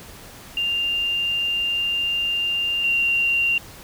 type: tone pair in turn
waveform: sine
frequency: 2794 / 2768 Hz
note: F7 / F7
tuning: 0 / -16 cents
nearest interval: unison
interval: 16 cents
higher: first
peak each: -20 / -17 dBFS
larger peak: second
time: 0.57-2.84 / 2.84-3.58 s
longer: first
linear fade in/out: 2 ms
effects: pink hiss -42 dBFS RMS until 3.83 s